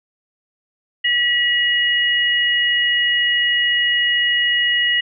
sine tone pair together, 1937.3 / 2891 Hz, B6 / F#7, -34 / -41 cents, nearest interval perfect fifth, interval 693 cents, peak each -17 dBFS, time 1.04-5.01 s, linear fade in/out 10 ms, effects none

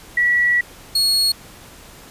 sine / 40% pulse tone pair in turn, 1939 / 4323 Hz, B6 / C#8, -32 / -44 cents, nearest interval octave + major second, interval 1388 cents, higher second, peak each -13 dBFS, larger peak neither, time 0.17-0.61 / 0.95-1.32 s, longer first, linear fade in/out 5 ms, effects pink hiss -42 dBFS RMS until 2.1 s + resampled to 32000 Hz

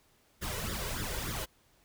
pink noise with flanger, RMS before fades -36 dBFS, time 0.41-1.46 s, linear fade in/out 20 ms, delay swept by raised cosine 0.56 to 2.06 ms, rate 3.4 Hz, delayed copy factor +0.8, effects pink hiss -67 dBFS RMS until 1.84 s

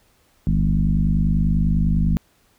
sine tone with frequency modulation, 110 Hz, A2, in tune, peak -15 dBFS, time 0.47-2.17 s, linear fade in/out 0 ms, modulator 50.1 Hz, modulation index 2.1, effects pink hiss -60 dBFS RMS until 2.58 s

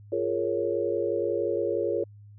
sine chord, Bb minor seventh, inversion second, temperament equal, 349.2 / 415.3 / 466.2 / 554.4 Hz, F4 / Ab4 / Bb4 / Db5, 0 / 0 / 0 / 0 cents, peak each -30 dBFS, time 0.12-2.04 s, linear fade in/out 5 ms, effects added 103 Hz sine -46 dBFS peak until 2.38 s

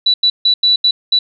sine tone bursts at uneven times, 3951 Hz, B7, in tune, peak -8 dBFS, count 6, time 0.06-0.14 / 0.23-0.3 / 0.45-0.54 / 0.63-0.76 / 0.84-0.91 / 1.12-1.19 s, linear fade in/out 5 ms, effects none

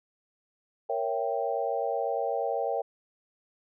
sine chord, A# diminished seventh, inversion none, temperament equal with one note detuned, 466.2 / 554.4 / 666.1 / 784 Hz, A#4 / C#5 / E5 / G5, 0 / 0 / +18 / 0 cents, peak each -32 / -32 / -33 / -32 dBFS, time 0.89-2.82 s, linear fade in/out 10 ms, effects none

